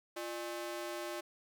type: ring-modulated tone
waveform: sawtooth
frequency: 474.5 Hz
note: A#4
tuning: 31 cents sharp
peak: -32 dBFS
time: 0.16-1.21 s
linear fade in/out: 10 ms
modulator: 127 Hz
effects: none